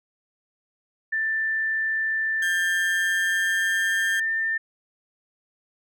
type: tone with pitch glide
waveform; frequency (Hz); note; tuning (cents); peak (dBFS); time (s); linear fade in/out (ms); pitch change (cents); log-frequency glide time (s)
sine; 1773 to 1796.7; A6 to A6; +13 to +36; -22; 1.12-4.58; 10; +23; 2.36-4.33
type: tone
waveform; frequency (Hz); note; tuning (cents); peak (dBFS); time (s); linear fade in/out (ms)
35% pulse; 1600; G6; +35; -24; 2.42-4.2; 5
effects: none